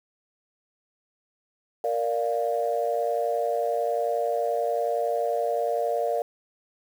sine chord, Bb major, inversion none, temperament equal, 466.2 / 587.3 / 698.5 Hz, Bb4 / D5 / F5, 0 / 0 / 0 cents, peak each -27 dBFS, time 1.84-6.22 s, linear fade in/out 2 ms, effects tanh soft clip ceiling -13 dBFS + 8-bit

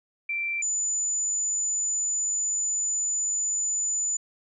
sine tone pair in turn, 2349 / 6999 Hz, D7 / A8, 0 / -10 cents, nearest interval octave + perfect fifth, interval 1890 cents, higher second, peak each -26 / -24 dBFS, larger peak second, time 0.29-0.62 / 0.62-4.17 s, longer second, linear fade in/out 5 ms, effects none

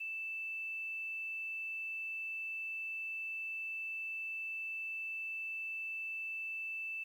sine tone, 2645 Hz, E7, 5 cents sharp, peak -38 dBFS, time 0-7.04 s, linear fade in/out 10 ms, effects 11-bit

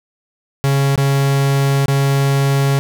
45% pulse tone with dropouts, 138.3 Hz, C#3, 4 cents flat, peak -12 dBFS, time 0.64-2.79 s, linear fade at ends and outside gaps 0 ms, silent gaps 0.958-0.977 / 1.858-1.882 s, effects none

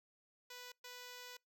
5% pulse tone bursts at uneven times, 493.9 Hz, B4, in tune, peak -38 dBFS, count 2, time 0.5-0.72 / 0.84-1.37 s, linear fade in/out 5 ms, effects noise-tail reverb RT60 0.2 s tail -26 dB re dry

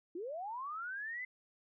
sine linear sweep, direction up, 319.4 to 2058 Hz, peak -39 dBFS, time 0.15-1.25 s, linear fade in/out 5 ms, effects none

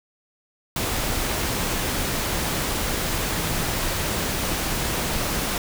sine tone in noise, 161 Hz, E3, 41 cents flat, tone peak -32 dBFS, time 3.38-3.63 s, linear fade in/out 2 ms, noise pink, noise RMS -25 dBFS, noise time 0.76-5.58 s, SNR -10 dB, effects none

